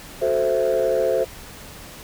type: chord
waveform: sine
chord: F# half-diminished seventh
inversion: none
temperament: equal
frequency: 370 / 440 / 523.3 / 659.3 Hz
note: F#4 / A4 / C5 / E5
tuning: 0 / 0 / 0 / 0 cents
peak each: -25 / -22 / -19 / -23 dBFS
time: 0.21-1.25 s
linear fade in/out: 20 ms
effects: tanh soft clip ceiling -12 dBFS + pink hiss -40 dBFS RMS until 2.03 s